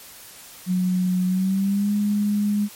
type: tone with pitch glide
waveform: sine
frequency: 182.9 to 206.5 Hz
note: F#3 to G#3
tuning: -20 to -10 cents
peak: -18 dBFS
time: 0.66-2.69 s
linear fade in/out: 50 ms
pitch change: +210 cents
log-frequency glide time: 1.26-1.93 s
effects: white hiss -43 dBFS RMS until 2.75 s + MP3 64 kbps